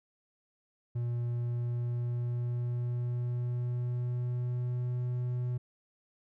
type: tone with pitch glide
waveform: triangle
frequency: 119.8 to 123.52 Hz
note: A#2 to B2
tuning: +48 to +1 cents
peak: -28 dBFS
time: 0.95-5.58 s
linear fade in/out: 10 ms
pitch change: +53 cents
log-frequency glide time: 1.27-4.98 s
effects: none